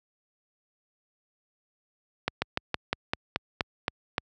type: slowing click train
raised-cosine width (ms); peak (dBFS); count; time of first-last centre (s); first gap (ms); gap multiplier
0.3; -9; 10; 2.28-4.181; 140; 1.1
effects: high-pass 60 Hz 12 dB/octave